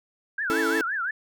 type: tone with vibrato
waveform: sine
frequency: 1545 Hz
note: G6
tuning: 26 cents flat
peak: -25 dBFS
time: 0.38-1.11 s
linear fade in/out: 5 ms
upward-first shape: triangle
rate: 5.8 Hz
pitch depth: 280 cents each way
type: chord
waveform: 45% pulse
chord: A major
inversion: first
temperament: equal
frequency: 277.2 / 329.6 / 440 Hz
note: C#4 / E4 / A4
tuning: 0 / 0 / 0 cents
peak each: -31 / -27 / -27 dBFS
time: 0.5-0.81 s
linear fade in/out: 0 ms
effects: none